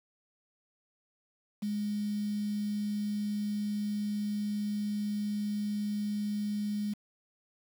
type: tone with quantisation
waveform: sine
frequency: 207.6 Hz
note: G#3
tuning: in tune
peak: -30 dBFS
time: 1.62-6.94 s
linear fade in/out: 10 ms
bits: 8
effects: none